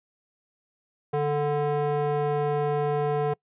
square tone with band-pass filter, 146.83 Hz, D3, in tune, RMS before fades -25 dBFS, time 1.13-3.34 s, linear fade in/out 10 ms, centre 560 Hz, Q 1.7, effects noise-tail reverb RT60 0.1 s tail -25 dB re dry + resampled to 8000 Hz

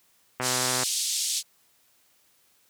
click train, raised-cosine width 0.5 ms, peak -14 dBFS, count 56, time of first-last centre 0.4-0.833 s, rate 127 Hz
white band-pass noise, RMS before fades -28 dBFS, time 0.41-1.43 s, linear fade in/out 50 ms, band 3400 to 9000 Hz, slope 24 dB/octave
effects white hiss -64 dBFS RMS until 2.69 s + high-pass 60 Hz 12 dB/octave

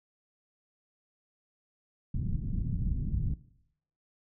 pink low-pass noise, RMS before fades -31 dBFS, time 2.14-3.34 s, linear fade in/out 5 ms, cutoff 190 Hz, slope 24 dB/octave, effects noise-tail reverb RT60 0.7 s tail -17 dB re dry

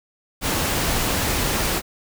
pink noise, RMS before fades -22 dBFS, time 0.41-1.82 s, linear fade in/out 50 ms, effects none

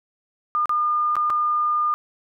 sine tone with dropouts, 1211 Hz, D#6, 47 cents flat, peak -18 dBFS, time 0.55-1.94 s, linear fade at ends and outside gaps 0 ms, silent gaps 0.657-0.694 / 1.155-1.166 / 1.299-1.303 s, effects none

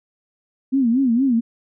sine tone with vibrato, 250.1 Hz, B3, 22 cents sharp, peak -14 dBFS, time 0.72-1.41 s, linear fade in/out 20 ms, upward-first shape sine, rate 4.3 Hz, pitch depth 170 cents each way, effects none

